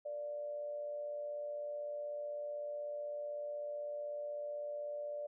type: tone with amplitude modulation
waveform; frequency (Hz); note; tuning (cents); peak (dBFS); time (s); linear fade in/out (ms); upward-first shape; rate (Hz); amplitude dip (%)
sine; 587.3; D5; 0; -37; 0.05-5.27; 10; sine; 116; 40
effects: none